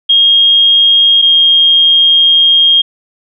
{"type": "tone pair in turn", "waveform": "sine", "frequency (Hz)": [3248, 3234], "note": ["G#7", "G#7"], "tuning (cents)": [-39, -47], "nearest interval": "unison", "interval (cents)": 8, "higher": "first", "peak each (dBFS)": -4, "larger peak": "neither", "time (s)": [[0.09, 1.22], [1.22, 2.82]], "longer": "second", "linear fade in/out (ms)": 10, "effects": []}